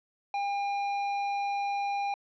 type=tone with hard clipping; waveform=sine; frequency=804 Hz; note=G5; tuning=44 cents sharp; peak=-30 dBFS; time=0.34-2.14 s; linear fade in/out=2 ms; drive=11 dB; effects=low-pass 4000 Hz 12 dB/octave